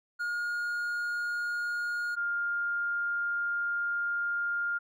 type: tone pair in turn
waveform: triangle / sine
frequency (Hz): 1427 / 1406.5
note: F6 / F6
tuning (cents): +37 / +12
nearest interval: unison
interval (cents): 25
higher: first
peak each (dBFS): -28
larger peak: neither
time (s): 0.19-2.16 / 2.16-4.79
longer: second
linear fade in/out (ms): 20
effects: none